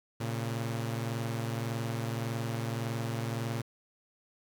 sawtooth tone pair together, 114.9 / 136.64 Hz, A#2 / C#3, -25 / -25 cents, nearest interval minor third, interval 300 cents, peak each -29 / -34 dBFS, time 0.2-3.62 s, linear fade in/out 10 ms, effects 10-bit

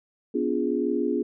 sine chord, B diminished seventh, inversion none, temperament equal with one note detuned, 246.9 / 288.5 / 349.2 / 415.3 Hz, B3 / D4 / F4 / Ab4, 0 / -31 / 0 / 0 cents, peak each -28 dBFS, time 0.34-1.23 s, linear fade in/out 10 ms, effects none

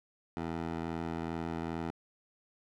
15% pulse tone with band-pass filter, 82.41 Hz, E2, in tune, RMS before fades -37 dBFS, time 0.37-1.91 s, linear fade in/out 0 ms, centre 570 Hz, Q 0.51, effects none

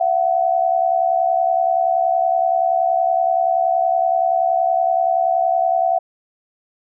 sine tone pair together, 676.4 / 747 Hz, E5 / F#5, +44 / +16 cents, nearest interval major second, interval 172 cents, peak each -17 dBFS, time 0-5.99 s, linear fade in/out 10 ms, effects none

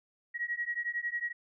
sine beating tone pair, 1900 / 1911 Hz, A#6 / A#6, +33 / +43 cents, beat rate 11 Hz, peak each -35 / -35 dBFS, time 0.34-1.33 s, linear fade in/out 20 ms, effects none

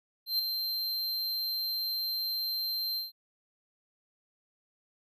square tone with ADSR envelope, 4141 Hz, C8, 19 cents flat, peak -25 dBFS, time 0.26-3.12 s, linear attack 130 ms, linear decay 8 ms, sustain -6 dB, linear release 150 ms, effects none

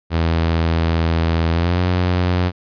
sawtooth tone with pitch glide, 82.41 to 89.87 Hz, E2 to F#2, 0 to -50 cents, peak -11 dBFS, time 0.1-2.52 s, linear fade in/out 50 ms, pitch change +150 cents, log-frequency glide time 1.51-1.8 s, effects resampled to 11025 Hz

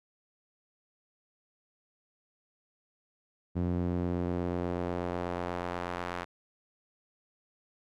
sawtooth tone with band-pass filter sweep, 88.2 Hz, F2, 18 cents sharp, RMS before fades -33 dBFS, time 3.55-6.25 s, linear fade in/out 20 ms, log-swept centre 200 to 1300 Hz, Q 0.86, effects none

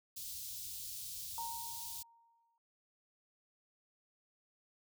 white band-stop noise, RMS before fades -45 dBFS, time 0.16-2.03 s, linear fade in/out 10 ms, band 130 to 3600 Hz, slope 24 dB/octave
sine tone with exponential decay, 927 Hz, A#5, 10 cents flat, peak -38 dBFS, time 1.38-2.58 s, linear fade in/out 1 ms, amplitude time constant 260 ms
effects none

